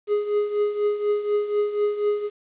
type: tone with tremolo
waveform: triangle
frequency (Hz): 415.3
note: G#4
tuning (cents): 0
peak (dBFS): -15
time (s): 0.07-2.3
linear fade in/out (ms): 50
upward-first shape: triangle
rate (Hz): 4.1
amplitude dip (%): 75
effects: resampled to 8000 Hz + 9-bit